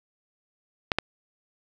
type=clicks; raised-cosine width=0.3 ms; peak=-6 dBFS; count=2; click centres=0.918 / 0.986 s; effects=none